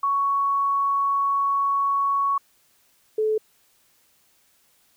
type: tone pair in turn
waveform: sine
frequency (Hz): 1114 / 433.2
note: C#6 / A4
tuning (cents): +8 / -27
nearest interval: octave + major third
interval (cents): 1635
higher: first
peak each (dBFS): -19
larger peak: neither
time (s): 0.03-2.38 / 3.18-3.38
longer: first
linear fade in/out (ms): 5
effects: white hiss -62 dBFS RMS until 4.96 s